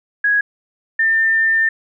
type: tone pair in turn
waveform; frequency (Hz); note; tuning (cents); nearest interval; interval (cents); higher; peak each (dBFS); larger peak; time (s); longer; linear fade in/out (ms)
sine; 1661.2 / 1797.6; G#6 / A6; 0 / +37; minor second; 137; second; -12; neither; 0.24-0.41 / 0.99-1.69; second; 5
effects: none